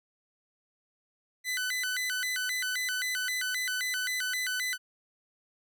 sawtooth tone with vibrato, 1736 Hz, A6, 24 cents flat, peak -26 dBFS, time 1.44-4.78 s, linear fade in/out 50 ms, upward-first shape square, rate 3.8 Hz, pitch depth 250 cents each way, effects none

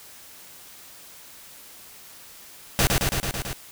pink noise with echo, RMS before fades -19 dBFS, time 2.79-2.87 s, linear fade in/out 0 ms, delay 110 ms, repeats 6, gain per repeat -2 dB, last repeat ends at 3.53 s, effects white hiss -46 dBFS RMS until 3.71 s

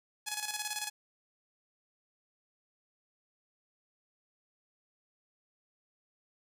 5% pulse tone with tremolo, 844 Hz, G#5, 28 cents sharp, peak -21 dBFS, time 0.26-0.9 s, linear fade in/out 20 ms, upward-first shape square, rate 18 Hz, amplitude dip 60%, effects none

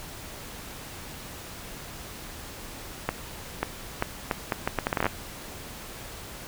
accelerating click train, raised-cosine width 0.5 ms, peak -9 dBFS, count 15, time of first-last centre 3.09-5.066 s, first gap 540 ms, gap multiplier 0.73, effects pink hiss -41 dBFS RMS until 6.47 s

